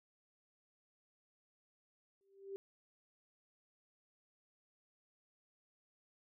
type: tone with exponential growth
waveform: sine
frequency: 392 Hz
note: G4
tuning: in tune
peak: -39 dBFS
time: 2.21-2.56 s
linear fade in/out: 0 ms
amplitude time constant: 76 ms
effects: none